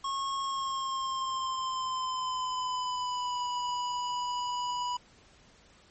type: tone with pitch glide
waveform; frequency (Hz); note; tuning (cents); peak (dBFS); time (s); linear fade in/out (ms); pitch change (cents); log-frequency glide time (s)
square; 1090 to 982.4; C#6 to B5; -29 to -9; -31; 0.04-4.97; 5; -180; 0.41-3.45
effects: pink hiss -59 dBFS RMS until 5.9 s + MP3 32 kbps